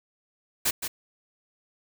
white noise with echo, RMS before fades -24 dBFS, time 0.65-0.71 s, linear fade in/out 10 ms, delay 170 ms, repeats 1, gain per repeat -7 dB, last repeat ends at 0.88 s, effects none

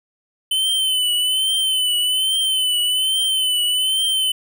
square tone with vibrato, 3041 Hz, F#7, 47 cents sharp, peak -17 dBFS, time 0.51-4.32 s, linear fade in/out 5 ms, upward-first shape triangle, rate 1.2 Hz, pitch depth 63 cents each way, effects none

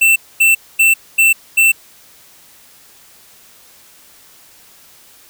square tone bursts, 2679 Hz, E7, 27 cents sharp, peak -8 dBFS, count 5, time 0.01-1.72 s, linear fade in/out 10 ms, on 150 ms, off 240 ms, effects white hiss -45 dBFS RMS until 5.29 s

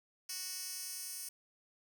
10% pulse tone with high-pass filter sweep, 370 Hz, F#4, in tune, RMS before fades -43 dBFS, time 0.29-1.29 s, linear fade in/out 5 ms, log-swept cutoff 5300 to 8100 Hz, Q 1.1, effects none

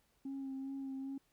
sine tone with vibrato, 270 Hz, C#4, 45 cents flat, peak -38 dBFS, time 0.25-1.18 s, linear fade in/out 5 ms, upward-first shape sine, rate 2.5 Hz, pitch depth 21 cents each way, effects tanh soft clip ceiling -37 dBFS + pink hiss -75 dBFS RMS until 1.32 s

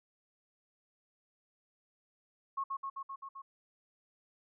sine tone with echo, 1090 Hz, C#6, 29 cents flat, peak -32 dBFS, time 2.57-2.64 s, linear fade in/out 10 ms, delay 130 ms, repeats 6, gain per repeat -2 dB, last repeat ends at 3.42 s, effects none

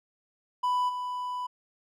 triangle tone with level steps, 993 Hz, B5, 9 cents sharp, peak -22 / -29 dBFS, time 0.63-1.47 s, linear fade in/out 10 ms, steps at 0.88 s, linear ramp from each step 20 ms, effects none

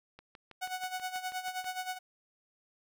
click train, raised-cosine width 0.3 ms, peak -34 dBFS, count 10, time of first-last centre 0.19-1.644 s, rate 6.19 Hz
sawtooth tone with tremolo, 740 Hz, F#5, in tune, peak -29 dBFS, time 0.61-1.99 s, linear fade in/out 20 ms, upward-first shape sine, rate 9.5 Hz, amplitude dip 75%
effects none

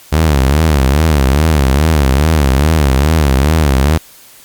sawtooth tone with vibrato, 72.7 Hz, D2, 17 cents flat, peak -4 dBFS, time 0.12-3.98 s, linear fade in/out 10 ms, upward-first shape sine, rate 2.4 Hz, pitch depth 190 cents each way, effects white hiss -40 dBFS RMS until 4.44 s + Opus 48 kbps

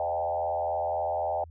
sine tone with frequency modulation, 698.5 Hz, F5, in tune, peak -26 dBFS, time 0-1.44 s, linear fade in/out 2 ms, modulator 83.7 Hz, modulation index 1.7, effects added 82 Hz sine -45 dBFS peak until 1.5 s

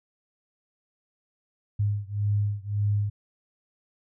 sine beating tone pair, 102.2 / 104 Hz, G#2 / G#2, -27 / +3 cents, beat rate 1.8 Hz, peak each -26 / -27 dBFS, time 1.79-3.1 s, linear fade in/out 10 ms, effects none

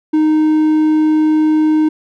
triangle tone, 309.7 Hz, D#4, 8 cents flat, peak -7 dBFS, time 0.13-1.89 s, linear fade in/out 10 ms, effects none

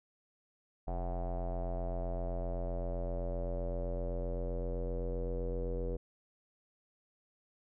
square tone with low-pass filter sweep, 43.88 Hz, F1, 9 cents sharp, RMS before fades -36 dBFS, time 0.87-5.97 s, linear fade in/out 10 ms, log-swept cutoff 720 to 470 Hz, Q 6.5, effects none

